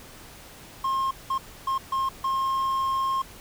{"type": "tone bursts at uneven times", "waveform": "triangle", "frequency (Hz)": 1068, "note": "C6", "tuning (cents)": 35, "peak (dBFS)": -21, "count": 5, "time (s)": [[0.84, 1.11], [1.3, 1.38], [1.67, 1.78], [1.92, 2.09], [2.24, 3.22]], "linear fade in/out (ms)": 5, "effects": ["pink hiss -46 dBFS RMS until 3.4 s"]}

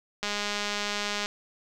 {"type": "click train", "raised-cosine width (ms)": 0.2, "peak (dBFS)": -13, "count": 213, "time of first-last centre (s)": [0.23, 1.259], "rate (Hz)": 206, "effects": []}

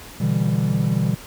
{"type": "chord", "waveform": "triangle", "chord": "E minor seventh", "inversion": "second", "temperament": "equal", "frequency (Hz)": [123.47, 146.83, 164.81, 196], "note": ["B2", "D3", "E3", "G3"], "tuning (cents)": [0, 0, 0, 0], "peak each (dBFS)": -21, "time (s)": [0.2, 1.15], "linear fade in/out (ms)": 10, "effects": ["pink hiss -40 dBFS RMS until 1.26 s"]}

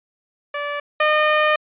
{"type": "tone pair in turn", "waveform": "15% pulse", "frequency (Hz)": [580, 609.7], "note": ["D5", "D#5"], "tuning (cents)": [-22, -35], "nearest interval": "minor second", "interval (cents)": 87, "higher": "second", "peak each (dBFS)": [-17, -8], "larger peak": "second", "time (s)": [[0.54, 0.8], [1, 1.56]], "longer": "second", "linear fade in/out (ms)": 5, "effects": ["resampled to 8000 Hz"]}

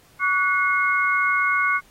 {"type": "tone cluster", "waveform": "sine", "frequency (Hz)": [1135, 1470, 2162], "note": ["C#6", "F#6", "C#7"], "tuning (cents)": [41, -12, -44], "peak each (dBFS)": -22, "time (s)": [0.19, 1.81], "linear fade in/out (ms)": 50, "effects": ["pink hiss -55 dBFS RMS until 1.9 s", "AAC 48 kbps"]}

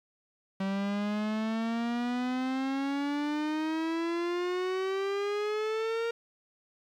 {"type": "exponential sweep", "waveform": "45% pulse", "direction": "up", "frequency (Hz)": [192.1, 466.2], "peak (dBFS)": -29, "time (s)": [0.6, 6.11], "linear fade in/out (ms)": 5, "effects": ["low-pass 4000 Hz 12 dB/octave", "10-bit"]}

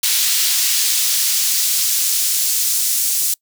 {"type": "noise with high-pass filter sweep", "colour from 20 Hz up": "pink", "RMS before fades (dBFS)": -17, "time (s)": [0.03, 3.34], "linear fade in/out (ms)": 5, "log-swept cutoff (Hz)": [3700, 6900], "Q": 0.86, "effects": ["noise-tail reverb RT60 0.1 s tail -25 dB re dry"]}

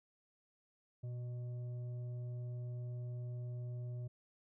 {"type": "tone with frequency modulation", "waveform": "sine", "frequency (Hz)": 121.1, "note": "B2", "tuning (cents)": -34, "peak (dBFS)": -40, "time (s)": [1.03, 4.08], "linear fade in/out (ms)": 10, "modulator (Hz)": 492, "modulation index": 0.23, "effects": []}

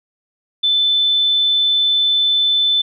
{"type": "tone", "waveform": "sine", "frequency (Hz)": 3520, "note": "A7", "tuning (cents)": 0, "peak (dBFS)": -12, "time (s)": [0.63, 2.82], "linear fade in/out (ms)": 10, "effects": []}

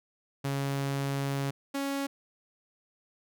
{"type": "tone pair in turn", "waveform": "sawtooth", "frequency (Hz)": [138.59, 277.2], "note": ["C#3", "C#4"], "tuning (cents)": [0, 0], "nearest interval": "octave", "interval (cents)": 1200, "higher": "second", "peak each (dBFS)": [-25, -26], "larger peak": "first", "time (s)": [[0.44, 1.51], [1.74, 2.07]], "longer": "first", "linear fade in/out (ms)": 10, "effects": []}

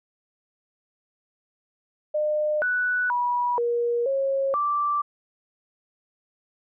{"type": "tone with pitch steps", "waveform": "sine", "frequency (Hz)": [605, 1482, 972, 474.9, 544, 1170], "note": ["D#5", "F#6", "B5", "A#4", "C#5", "D6"], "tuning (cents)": [-49, 2, -28, 32, -33, -7], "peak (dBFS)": -21, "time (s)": [2.14, 5.02], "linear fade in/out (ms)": 10, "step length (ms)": 480, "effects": []}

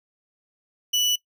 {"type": "tone", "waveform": "30% pulse", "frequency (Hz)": 2960, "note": "F#7", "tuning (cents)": 0, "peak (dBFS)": -16, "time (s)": [0.93, 1.16], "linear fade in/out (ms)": 10, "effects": ["noise-tail reverb RT60 0.1 s tail -20 dB re dry"]}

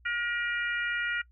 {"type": "harmonic tone", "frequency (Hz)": 476.3, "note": "A#4", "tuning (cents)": 37, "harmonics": [3, 4, 5, 6], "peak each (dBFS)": [-30, -33, -37, -41], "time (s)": [0.05, 1.22], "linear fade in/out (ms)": 10, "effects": ["noise-tail reverb RT60 0.1 s tail -23 dB re dry", "added 60 Hz sine -56 dBFS peak until 1.31 s"]}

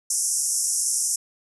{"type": "band-pass noise", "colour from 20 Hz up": "white", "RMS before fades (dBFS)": -24, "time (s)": [0.1, 1.16], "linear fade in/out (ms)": 5, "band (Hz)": [5400, 11000], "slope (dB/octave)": 96, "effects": []}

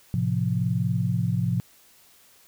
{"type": "chord", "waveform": "sine", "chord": "F major", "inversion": "first", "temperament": "equal", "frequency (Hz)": [110, 130.81, 174.61], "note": ["A2", "C3", "F3"], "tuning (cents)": [0, 0, 0], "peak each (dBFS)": -26, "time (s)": [0.14, 1.6], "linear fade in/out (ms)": 0, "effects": ["white hiss -56 dBFS RMS until 2.47 s"]}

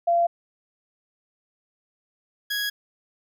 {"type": "tone pair in turn", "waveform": ["sine", "20% pulse"], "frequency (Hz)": [686, 1660.1], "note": ["F5", "G#6"], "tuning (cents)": [-31, -1], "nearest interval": "octave + minor third", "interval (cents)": 1530, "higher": "second", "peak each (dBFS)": [-17, -20], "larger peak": "first", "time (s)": [[0.07, 0.27], [2.5, 2.7]], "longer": "neither", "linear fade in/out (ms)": 10, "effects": []}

